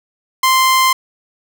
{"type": "tone", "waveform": "sawtooth", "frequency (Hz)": 1044, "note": "C6", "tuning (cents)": -4, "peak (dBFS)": -6, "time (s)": [0.43, 0.93], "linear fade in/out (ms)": 5, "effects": []}